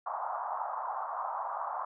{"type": "band-pass noise", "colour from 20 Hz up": "pink", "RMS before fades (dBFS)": -36, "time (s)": [0.06, 1.85], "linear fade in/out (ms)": 5, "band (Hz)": [710, 1200], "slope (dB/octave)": 48, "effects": []}